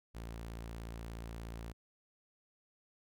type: tone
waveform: sawtooth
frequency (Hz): 56.8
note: A#1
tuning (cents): -44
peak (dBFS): -39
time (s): 0.14-1.73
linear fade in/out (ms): 20
effects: none